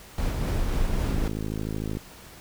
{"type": "noise with tremolo", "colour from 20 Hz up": "brown", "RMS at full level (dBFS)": -24, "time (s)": [0.18, 1.28], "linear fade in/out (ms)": 2, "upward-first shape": "sine", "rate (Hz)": 3.8, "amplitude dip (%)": 25}
{"type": "click train", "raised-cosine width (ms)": 3, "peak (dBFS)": -18, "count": 49, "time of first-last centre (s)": [1.07, 1.971], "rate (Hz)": 53.3}
{"effects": ["pink hiss -47 dBFS RMS until 2.4 s"]}